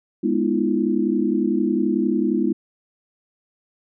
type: chord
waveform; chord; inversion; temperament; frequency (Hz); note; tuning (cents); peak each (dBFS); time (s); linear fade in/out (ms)
sine; F half-diminished seventh; first; equal with one note detuned; 207.7 / 246.9 / 311.1 / 342.2; Ab3 / Cb4 / Eb4 / F4; 0 / 0 / 0 / -35; -23; 0.23-2.53; 10
effects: none